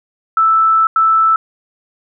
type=tone bursts at uneven times; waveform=sine; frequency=1318.5 Hz; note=E6; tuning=in tune; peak=-8 dBFS; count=2; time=0.37-0.87 / 0.96-1.36 s; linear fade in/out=2 ms; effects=none